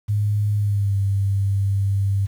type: tone with pitch glide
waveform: sine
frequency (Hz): 103.83 to 98.74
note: G#2 to G2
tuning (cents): 0 to +13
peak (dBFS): -17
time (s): 0.08-2.27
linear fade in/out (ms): 20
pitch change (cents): -87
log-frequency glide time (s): 0.56-0.96
effects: 8-bit